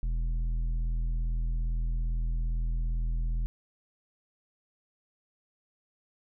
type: tone with tanh clipping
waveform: sine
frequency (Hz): 41.2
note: E1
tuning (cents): 0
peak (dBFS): -28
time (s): 0.03-3.46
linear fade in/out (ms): 0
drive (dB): 8
effects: none